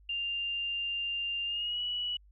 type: tone with pitch glide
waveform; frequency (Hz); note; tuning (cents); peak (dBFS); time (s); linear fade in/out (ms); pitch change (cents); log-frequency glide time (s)
sine; 2794 to 2938; F7 to F#7; 0 to -13; -31; 0.09-2.17; 5; +87; 1.45-1.82
effects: added 50 Hz sine -56 dBFS peak until 2.31 s